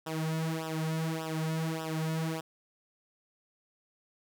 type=tone with flanger; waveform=sawtooth; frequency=160 Hz; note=D#3; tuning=49 cents sharp; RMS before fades=-33 dBFS; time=0.06-2.41 s; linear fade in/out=10 ms; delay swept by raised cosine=0.45 to 3.75 ms; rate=1.7 Hz; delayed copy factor=-0.95; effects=none